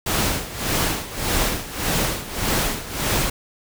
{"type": "noise with tremolo", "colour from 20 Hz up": "pink", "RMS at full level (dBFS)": -20, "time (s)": [0.06, 3.3], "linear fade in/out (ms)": 5, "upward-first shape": "sine", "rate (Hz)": 1.7, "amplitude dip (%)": 80, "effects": []}